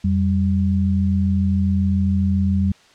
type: tone pair together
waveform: sine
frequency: 87.31 / 194.59 Hz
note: F2 / G3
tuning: 0 / -12 cents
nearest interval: octave + major second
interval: 1388 cents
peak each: -18 dBFS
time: 0.04-2.72 s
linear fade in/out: 5 ms
effects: white hiss -51 dBFS RMS until 2.94 s + low-pass 5000 Hz 12 dB/octave